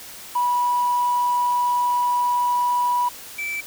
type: tone pair in turn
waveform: triangle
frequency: 977 / 2324 Hz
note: B5 / D7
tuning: -19 / -19 cents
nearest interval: octave + minor third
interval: 1500 cents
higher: second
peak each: -14 / -23 dBFS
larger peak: first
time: 0.35-3.09 / 3.38-3.61 s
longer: first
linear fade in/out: 10 ms
effects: tanh soft clip ceiling -15 dBFS + white hiss -39 dBFS RMS until 3.66 s